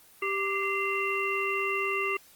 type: harmonic tone with a mistuned harmonic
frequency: 392 Hz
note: G4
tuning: in tune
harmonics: 1 / 3 / 5 / 7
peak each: -32 / -32 / -32 / -32 dBFS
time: 0.22-2.17 s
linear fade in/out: 5 ms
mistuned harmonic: 5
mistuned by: +96 cents
effects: white hiss -56 dBFS RMS until 2.35 s + Opus 24 kbps